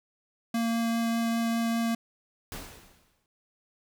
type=tone with vibrato; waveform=square; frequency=230.2 Hz; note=A#3; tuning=22 cents flat; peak=-26 dBFS; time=0.54-1.95 s; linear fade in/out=5 ms; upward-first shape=triangle; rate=5 Hz; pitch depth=8 cents each way
type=noise with exponential decay; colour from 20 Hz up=pink; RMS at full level=-37 dBFS; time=2.52-3.26 s; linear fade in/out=1 ms; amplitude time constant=160 ms
effects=none